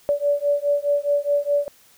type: beating tone pair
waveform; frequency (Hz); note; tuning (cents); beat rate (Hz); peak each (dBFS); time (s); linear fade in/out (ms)
sine; 574 / 578.8; D5 / D5; -40 / -25; 4.8; -21; 0.09-1.68; 0
effects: white hiss -54 dBFS RMS until 1.97 s